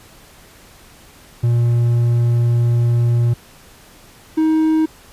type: tone pair in turn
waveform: triangle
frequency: 118.8 / 315.7 Hz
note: A#2 / D#4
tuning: +33 / +25 cents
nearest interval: octave + perfect fourth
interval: 1692 cents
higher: second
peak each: -10 dBFS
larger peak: neither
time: 1.43-3.34 / 4.37-4.86 s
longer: first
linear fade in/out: 10 ms
effects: pink hiss -45 dBFS RMS until 5.12 s + resampled to 32000 Hz